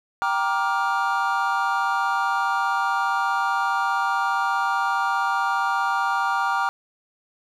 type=chord; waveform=triangle; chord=G minor seventh; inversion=none; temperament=just; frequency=784 / 940.8 / 1176 / 1411.2 Hz; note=G5 / Bb5 / D6 / F6; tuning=0 / +16 / +2 / +18 cents; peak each=-24 dBFS; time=0.22-6.69 s; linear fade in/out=0 ms; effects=none